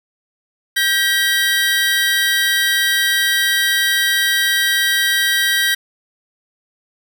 25% pulse tone pair together, 1581.5 / 1917 Hz, G6 / A#6, +15 / +48 cents, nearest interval minor third, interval 333 cents, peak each -13 dBFS, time 0.76-5.75 s, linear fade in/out 10 ms, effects none

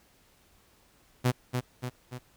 sawtooth tone with echo, 125.2 Hz, B2, 24 cents sharp, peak -18 dBFS, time 1.24-1.32 s, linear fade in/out 20 ms, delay 290 ms, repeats 3, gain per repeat -5 dB, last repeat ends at 2.19 s, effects pink hiss -63 dBFS RMS until 2.36 s

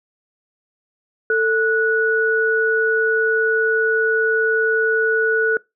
sine tone pair together, 444.9 / 1470 Hz, A4 / F#6, +19 / -12 cents, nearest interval octave + major sixth, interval 2069 cents, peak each -17 dBFS, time 1.3-5.57 s, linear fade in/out 2 ms, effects noise-tail reverb RT60 0.2 s tail -22 dB re dry

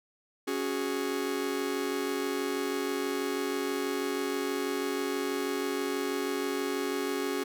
45% pulse chord, C# suspended fourth, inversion none, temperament just, 277.2 / 369.6 / 415.8 Hz, C#4 / F#4 / G#4, 0 / -2 / +2 cents, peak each -34 dBFS, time 0.47-7.44 s, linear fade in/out 10 ms, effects none

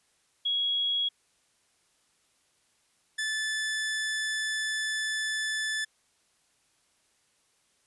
sine / sawtooth tone pair in turn, 3322 / 1744.6 Hz, G#7 / A6, 0 / -15 cents, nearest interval major seventh, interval 1115 cents, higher first, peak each -25 dBFS, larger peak neither, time 0.45-1.09 / 3.18-5.85 s, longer second, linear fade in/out 10 ms, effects white hiss -69 dBFS RMS until 7.86 s + resampled to 24000 Hz

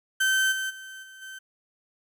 35% pulse tone with level steps, 1544 Hz, G6, 27 cents flat, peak -19 / -26 / -38 / -43 / -37 dBFS, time 0.2-1.39 s, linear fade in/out 10 ms, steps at 0.51 / 0.69 / 1.02 / 1.21 s, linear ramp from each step 20 ms, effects none

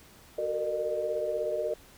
sine tone cluster, 373.9 / 452.8 / 469.2 / 607 Hz, F#4 / A4 / A#4 / D#5, +18 / +50 / +11 / -43 cents, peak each -37 / -35 / -36 / -30 dBFS, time 0.38-1.74 s, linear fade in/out 5 ms, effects pink hiss -55 dBFS RMS until 1.97 s

